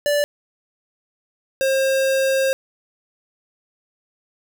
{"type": "tone pair in turn", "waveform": "square", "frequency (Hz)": [583, 534.6], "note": ["D5", "C5"], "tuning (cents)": [-13, 37], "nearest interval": "major second", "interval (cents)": 150, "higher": "first", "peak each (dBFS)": -17, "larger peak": "neither", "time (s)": [[0.06, 0.24], [1.61, 2.53]], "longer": "second", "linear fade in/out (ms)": 0, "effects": []}